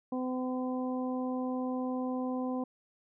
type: harmonic tone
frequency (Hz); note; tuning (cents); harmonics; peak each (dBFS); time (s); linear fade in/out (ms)
254.7; C4; -46; 1 / 2 / 3 / 4; -32 / -38 / -42 / -44; 0.12-2.64; 5
effects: none